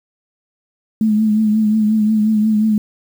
sine tone with vibrato, 215.3 Hz, A3, 37 cents flat, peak -11 dBFS, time 1.01-2.78 s, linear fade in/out 2 ms, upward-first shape triangle, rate 5.6 Hz, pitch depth 48 cents each way, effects 7-bit

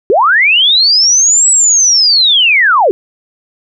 sine linear two-way sweep, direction up then down, 349.2 to 7902 to 349.2 Hz, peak -5 dBFS, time 0.1-2.91 s, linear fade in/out 0 ms, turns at 1.5 s, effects none

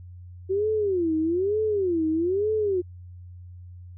sine tone with vibrato, 370 Hz, F#4, in tune, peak -21 dBFS, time 0.49-2.82 s, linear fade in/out 20 ms, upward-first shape sine, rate 1.1 Hz, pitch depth 280 cents each way, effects added 89 Hz sine -40 dBFS peak until 3.97 s

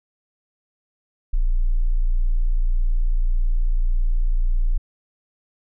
sine tone, 29.14 Hz, A#0, in tune, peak -15 dBFS, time 1.33-4.78 s, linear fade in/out 10 ms, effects none

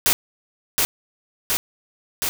white noise with echo, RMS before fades -17 dBFS, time 0.06-0.13 s, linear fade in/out 0 ms, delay 720 ms, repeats 3, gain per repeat -2 dB, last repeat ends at 2.29 s, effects none

